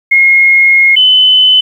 sine tone pair in turn, 2152 / 3025 Hz, C7 / F#7, +48 / +38 cents, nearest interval tritone, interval 590 cents, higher second, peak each -3 dBFS, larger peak neither, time 0.11-0.96 / 0.96-1.61 s, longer first, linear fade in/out 10 ms, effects 7-bit

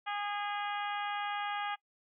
harmonic tone, 410.2 Hz, G#4, 21 cents flat, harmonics 2 / 3 / 4 / 5 / 6 / 7 / 8, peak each -36 / -40 / -42 / -44 / -46 / -47 / -48 dBFS, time 0.06-1.76 s, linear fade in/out 20 ms, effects noise-tail reverb RT60 0.1 s tail -21 dB re dry

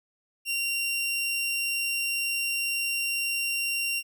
sawtooth tone, 2762 Hz, F7, 20 cents flat, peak -23 dBFS, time 0.45-4.03 s, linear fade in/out 50 ms, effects none

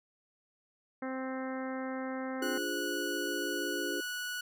harmonic tone, 261.6 Hz, C4, in tune, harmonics 1 / 2 / 3 / 4 / 5 / 6 / 7 / 8, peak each -37 / -40 / -45 / -48 / -47 / -48 / -49 / -52 dBFS, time 1.02-2.58 s, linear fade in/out 5 ms
sine chord, D half-diminished seventh, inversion none, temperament equal, 293.7 / 349.2 / 415.3 / 523.3 Hz, D4 / F4 / Ab4 / C5, 0 / 0 / 0 / 0 cents, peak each -39 / -38 / -40 / -43 dBFS, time 2.41-4.01 s, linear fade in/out 10 ms
sawtooth tone, 1471 Hz, F#6, 11 cents flat, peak -32 dBFS, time 2.42-4.41 s, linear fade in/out 5 ms
effects none

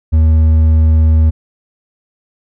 triangle tone with hard clipping, 79.2 Hz, D#2, 31 cents sharp, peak -7 dBFS, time 0.12-1.31 s, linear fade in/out 20 ms, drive 7 dB, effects none

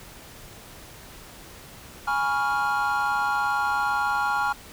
triangle chord, C# dominant seventh, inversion second, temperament equal with one note detuned, 830.6 / 974.7 / 1108.7 / 1396.9 Hz, G#5 / B5 / C#6 / E#6, 0 / -23 / 0 / 0 cents, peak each -24 / -30 / -28 / -24 dBFS, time 2.07-4.53 s, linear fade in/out 10 ms, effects pink hiss -45 dBFS RMS until 4.72 s

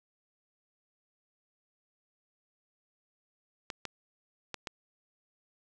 clicks, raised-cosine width 0.2 ms, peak -19 dBFS, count 4, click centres 3.702 / 3.853 / 4.543 / 4.672 s, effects none

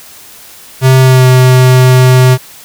square tone with pitch glide, 130.81 to 128.04 Hz, C3 to C3, 0 to -37 cents, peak -3 dBFS, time 0.81-2.38 s, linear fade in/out 50 ms, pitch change -37 cents, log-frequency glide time 0.99-1.27 s, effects white hiss -34 dBFS RMS until 2.64 s

